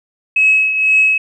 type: tone with tremolo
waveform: sine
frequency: 2569 Hz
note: E7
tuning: 45 cents flat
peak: -6 dBFS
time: 0.36-1.18 s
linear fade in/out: 5 ms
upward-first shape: triangle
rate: 2 Hz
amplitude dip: 65%
effects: tanh soft clip ceiling -2 dBFS